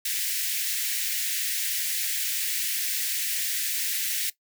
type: high-pass noise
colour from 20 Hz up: white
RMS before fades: -28 dBFS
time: 0.05-4.3 s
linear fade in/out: 5 ms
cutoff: 1700 Hz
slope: 48 dB/octave
effects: noise-tail reverb RT60 0.1 s tail -17 dB re dry